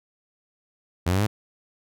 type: exponential sweep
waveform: sawtooth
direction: up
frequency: 83.8 to 111.1 Hz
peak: -16 dBFS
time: 1.06-1.27 s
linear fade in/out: 10 ms
effects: none